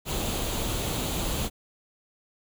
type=noise with comb filter; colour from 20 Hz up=pink; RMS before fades=-29 dBFS; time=0.05-1.5 s; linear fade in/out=50 ms; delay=0.28 ms; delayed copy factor=+0.5; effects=none